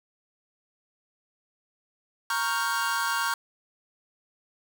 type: chord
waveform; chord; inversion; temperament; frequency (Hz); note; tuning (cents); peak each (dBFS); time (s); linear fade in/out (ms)
45% pulse; G half-diminished seventh; first; equal; 932.3 / 1108.7 / 1396.9 / 1568; Bb5 / Db6 / F6 / G6; 0 / 0 / 0 / 0; -31; 2.3-3.34; 2
effects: none